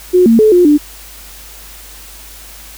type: tone with pitch steps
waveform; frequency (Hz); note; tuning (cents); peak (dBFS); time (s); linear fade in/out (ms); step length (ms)
sine; 362.5 / 228 / 432 / 355.6 / 295.5; F#4 / A#3 / A4 / F4 / D4; -35 / -38 / -32 / +31 / +11; -4; 0.13-0.78; 20; 130
effects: added 50 Hz sine -37 dBFS peak until 2.77 s + white hiss -35 dBFS RMS until 2.77 s